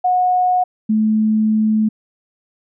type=tone pair in turn; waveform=sine; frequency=729 / 216.7 Hz; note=F#5 / A3; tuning=-26 / -26 cents; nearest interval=octave + major sixth; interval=2100 cents; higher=first; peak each=-12 dBFS; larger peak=neither; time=0.04-0.64 / 0.89-1.89 s; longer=second; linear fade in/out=10 ms; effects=none